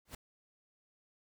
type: noise with exponential growth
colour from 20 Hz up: pink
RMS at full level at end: -40 dBFS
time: 0.05-0.15 s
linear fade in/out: 5 ms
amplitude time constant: 20 ms
effects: none